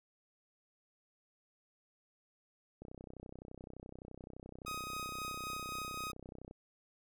click train, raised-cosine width 2 ms, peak -35 dBFS, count 118, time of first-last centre 2.82-6.511 s, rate 31.7 Hz
sawtooth tone with tremolo, 1255 Hz, D#6, 15 cents sharp, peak -35 dBFS, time 4.66-6.12 s, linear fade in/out 10 ms, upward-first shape triangle, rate 3.8 Hz, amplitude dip 35%
effects none

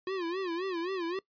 square tone with vibrato, 358.5 Hz, F4, 45 cents sharp, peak -32 dBFS, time 0.07-1.19 s, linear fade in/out 2 ms, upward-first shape sine, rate 3.8 Hz, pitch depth 140 cents each way, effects noise-tail reverb RT60 0.1 s tail -21 dB re dry + resampled to 11025 Hz

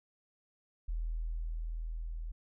sine tone with level ramp, 40.7 Hz, E1, 21 cents flat, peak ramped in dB -32 to -37 dBFS, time 0.88-2.32 s, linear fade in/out 10 ms, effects none

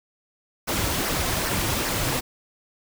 pink noise with flanger, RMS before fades -25 dBFS, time 0.67-2.21 s, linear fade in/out 20 ms, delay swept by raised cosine 0.27 to 5.07 ms, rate 2.5 Hz, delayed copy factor -0.5, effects none

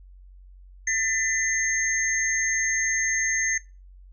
sine tone cluster, 1791 / 2014 / 6380 Hz, A6 / B6 / G8, +30 / +33 / +30 cents, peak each -28 / -26 / -24 dBFS, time 0.87-3.58 s, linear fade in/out 5 ms, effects noise-tail reverb RT60 0.3 s tail -23 dB re dry + added 46 Hz sine -45 dBFS peak until 4.12 s

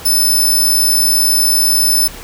10% pulse tone, 5274 Hz, E8, in tune, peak -4 dBFS, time 0.05-2.08 s, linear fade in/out 10 ms, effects pink hiss -32 dBFS RMS until 2.23 s

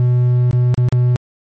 triangle tone with dropouts, 123.47 Hz, B2, in tune, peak -8 dBFS, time 0-1.16 s, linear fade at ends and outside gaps 0 ms, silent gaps 0.511-0.53 / 0.743-0.778 / 0.886-0.925 s, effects MP3 32 kbps

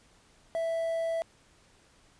triangle tone with quantisation, 659.3 Hz, E5, in tune, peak -26 dBFS, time 0.55-1.22 s, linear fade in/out 0 ms, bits 9, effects pink hiss -62 dBFS RMS until 2.19 s + resampled to 22050 Hz

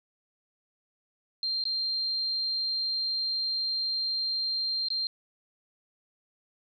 sine tone with dropouts, 4176 Hz, C8, 4 cents flat, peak -27 dBFS, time 1.43-5.07 s, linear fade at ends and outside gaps 1 ms, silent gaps 1.639-1.653 / 4.885-4.903 s, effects none

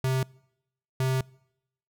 square tone pair in turn, 131 / 131 Hz, C3 / C3, +2 / +2 cents, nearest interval unison, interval 0 cents, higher neither, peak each -24 dBFS, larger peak neither, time 0.04-0.23 / 1-1.21 s, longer second, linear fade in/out 2 ms, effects noise-tail reverb RT60 0.8 s tail -25 dB re dry

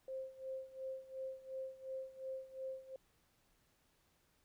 sine tone with tremolo, 527 Hz, C5, 12 cents sharp, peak -40 dBFS, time 0.08-2.96 s, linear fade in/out 2 ms, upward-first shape sine, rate 2.8 Hz, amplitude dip 85%, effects pink hiss -75 dBFS RMS until 4.44 s

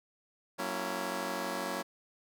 10% pulse chord, F# dominant seventh, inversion none, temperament just, 185 / 231.2 / 277.5 / 333 Hz, F#3 / A#3 / C#4 / E4, 0 / -14 / +2 / +18 cents, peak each -32 dBFS, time 0.58-1.83 s, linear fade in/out 20 ms, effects none

